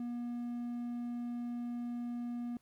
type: tone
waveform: triangle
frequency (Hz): 240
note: B3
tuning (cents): -49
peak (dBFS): -34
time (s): 0-2.57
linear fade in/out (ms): 2
effects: pink hiss -73 dBFS RMS until 2.61 s + MP3 96 kbps